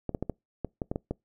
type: clicks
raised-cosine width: 2 ms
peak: -17 dBFS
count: 9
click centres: 0.093 / 0.148 / 0.226 / 0.297 / 0.647 / 0.818 / 0.915 / 0.959 / 1.11 s
effects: noise-tail reverb RT60 0.2 s tail -26 dB re dry